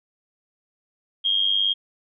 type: tone with amplitude modulation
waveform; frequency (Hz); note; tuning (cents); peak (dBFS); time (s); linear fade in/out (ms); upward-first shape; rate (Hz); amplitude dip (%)
sine; 3239; G#7; -44; -15; 1.24-1.74; 20; sine; 99; 75
effects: none